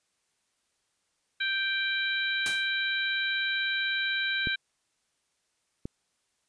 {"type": "harmonic tone", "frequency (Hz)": 784, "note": "G5", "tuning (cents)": 0, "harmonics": [2, 3, 4, 5], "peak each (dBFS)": [-29, -33, -37, -33], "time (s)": [1.4, 4.56], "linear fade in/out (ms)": 10}
{"type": "noise with exponential decay", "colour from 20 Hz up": "white", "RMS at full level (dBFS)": -30, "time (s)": [2.46, 2.7], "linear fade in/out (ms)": 0, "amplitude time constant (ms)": 52}
{"type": "clicks", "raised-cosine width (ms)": 3, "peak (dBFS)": -21, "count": 2, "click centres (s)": [4.472, 5.855]}
{"effects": ["white hiss -75 dBFS RMS until 6.48 s", "resampled to 22050 Hz"]}